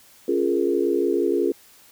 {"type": "chord", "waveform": "sine", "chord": "Bb minor seventh", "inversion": "first", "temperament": "equal", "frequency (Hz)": [277.2, 349.2, 415.3, 466.2], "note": ["Db4", "F4", "Ab4", "Bb4"], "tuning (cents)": [0, 0, 0, 0], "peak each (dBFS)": [-26, -22, -23, -27], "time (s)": [0.28, 1.52], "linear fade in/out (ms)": 5, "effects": ["white hiss -52 dBFS RMS until 1.91 s"]}